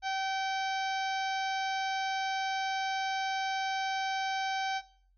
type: harmonic tone with a mistuned harmonic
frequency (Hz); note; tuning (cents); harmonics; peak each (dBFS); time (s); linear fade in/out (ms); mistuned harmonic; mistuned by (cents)
770; G5; -31; 1 / 2 / 3 / 4 / 5 / 6 / 7 / 8; -31 / -37 / -41 / -43 / -45 / -47 / -48 / -49; 0.02-4.82; 50; 4; +26
effects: noise-tail reverb RT60 0.5 s tail -18 dB re dry + added 45 Hz sine -64 dBFS peak until 5.17 s